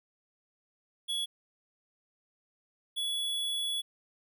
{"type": "tone pair in turn", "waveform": "square", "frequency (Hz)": [3375, 3391], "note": ["G#7", "G#7"], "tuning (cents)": [27, 35], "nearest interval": "unison", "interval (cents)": 8, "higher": "second", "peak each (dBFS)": [-31, -31], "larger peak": "neither", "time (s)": [[1.08, 1.26], [2.96, 3.82]], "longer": "second", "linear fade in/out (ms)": 20, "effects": []}